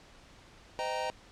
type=chord; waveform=square; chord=C minor seventh; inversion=none; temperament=equal with one note detuned; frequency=512.8 / 622.3 / 784 / 932.3 Hz; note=C5 / Eb5 / G5 / Bb5; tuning=-35 / 0 / 0 / 0 cents; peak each=-39 / -38 / -39 / -37 dBFS; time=0.79-1.1 s; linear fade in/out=0 ms; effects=pink hiss -56 dBFS RMS until 1.31 s + low-pass 6000 Hz 12 dB/octave